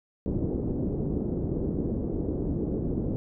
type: low-pass noise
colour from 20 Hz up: white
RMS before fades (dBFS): -29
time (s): 0.26-3.16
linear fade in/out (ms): 0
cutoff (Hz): 370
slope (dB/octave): 24
effects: none